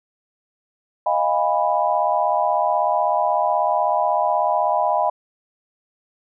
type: chord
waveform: sine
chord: F half-diminished seventh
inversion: third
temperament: equal with one note detuned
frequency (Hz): 622.3 / 698.5 / 817.3 / 987.8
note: Eb5 / F5 / Ab5 / Cb6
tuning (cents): 0 / 0 / -28 / 0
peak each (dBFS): -22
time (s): 1.06-5.1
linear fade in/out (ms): 5
effects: none